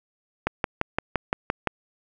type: click train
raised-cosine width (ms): 0.5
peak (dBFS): -7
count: 8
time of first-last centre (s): 0.47-1.673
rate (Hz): 5.82
effects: none